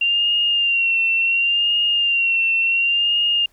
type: tone with vibrato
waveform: sine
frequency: 2770 Hz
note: F7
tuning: 15 cents flat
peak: -15 dBFS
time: 0.01-3.46 s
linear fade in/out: 5 ms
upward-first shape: sine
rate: 0.7 Hz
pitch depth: 46 cents each way
effects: pink hiss -59 dBFS RMS until 3.52 s